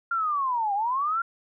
sine linear two-way sweep, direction down then up, 1400 to 780 to 1400 Hz, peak -23 dBFS, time 0.11-1.22 s, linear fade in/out 5 ms, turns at 0.74 s, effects none

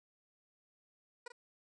15% pulse tone with echo, 484 Hz, B4, 35 cents flat, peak -37 dBFS, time 1.26-1.28 s, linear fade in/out 5 ms, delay 41 ms, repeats 1, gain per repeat -7 dB, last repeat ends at 1.321 s, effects resampled to 22050 Hz

